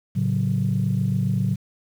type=chord; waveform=sine; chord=F# minor; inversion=first; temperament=just; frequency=111 / 138.75 / 185 Hz; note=A2 / C#3 / F#3; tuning=+16 / +2 / 0 cents; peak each=-23 dBFS; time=0.15-1.56 s; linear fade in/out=20 ms; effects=tanh soft clip ceiling -12 dBFS + 8-bit